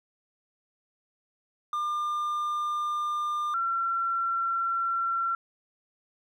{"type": "tone pair in turn", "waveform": ["triangle", "sine"], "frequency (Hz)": [1200, 1359.3], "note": ["D6", "F6"], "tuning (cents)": [37, -47], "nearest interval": "major second", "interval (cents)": 216, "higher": "second", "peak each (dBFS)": -25, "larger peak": "neither", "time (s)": [[1.73, 3.54], [3.54, 5.35]], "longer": "neither", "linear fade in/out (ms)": 2, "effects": []}